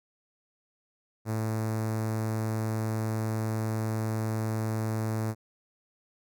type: tone with notch filter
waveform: sawtooth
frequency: 110 Hz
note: A2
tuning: in tune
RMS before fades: -30 dBFS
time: 1.25-5.35 s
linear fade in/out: 50 ms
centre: 3100 Hz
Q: 0.69
effects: none